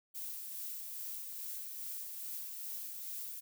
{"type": "noise with tremolo", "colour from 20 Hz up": "violet", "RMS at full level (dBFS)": -42, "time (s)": [0.14, 3.41], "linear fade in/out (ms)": 20, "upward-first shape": "sine", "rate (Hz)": 2.4, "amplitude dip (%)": 30, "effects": []}